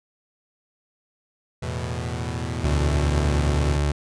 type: chord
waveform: sawtooth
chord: E suspended fourth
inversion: none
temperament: equal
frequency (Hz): 82.41 / 110 / 123.47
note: E2 / A2 / B2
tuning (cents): 0 / 0 / 0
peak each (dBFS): -26 / -28 / -26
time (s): 1.62-3.77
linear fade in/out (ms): 10
type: tone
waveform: 30% pulse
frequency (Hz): 72.9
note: D2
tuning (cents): -12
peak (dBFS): -17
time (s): 2.64-3.92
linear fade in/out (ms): 5
effects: resampled to 22050 Hz